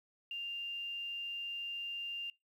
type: tone with quantisation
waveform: sine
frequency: 2794 Hz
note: F7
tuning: in tune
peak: -38 dBFS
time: 0.31-2.3 s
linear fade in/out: 2 ms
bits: 11
effects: noise-tail reverb RT60 0.2 s tail -23 dB re dry